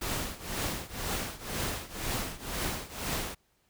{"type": "noise with tremolo", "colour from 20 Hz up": "pink", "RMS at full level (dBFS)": -31, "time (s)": [0.01, 3.35], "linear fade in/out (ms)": 10, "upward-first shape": "triangle", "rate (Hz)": 2, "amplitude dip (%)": 90, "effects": ["pink hiss -71 dBFS RMS until 3.69 s"]}